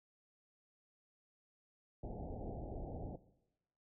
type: low-pass noise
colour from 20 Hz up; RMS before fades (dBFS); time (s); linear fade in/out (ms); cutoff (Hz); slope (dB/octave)
pink; -45; 2.03-3.16; 5; 810; 96
effects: noise-tail reverb RT60 0.9 s tail -17 dB re dry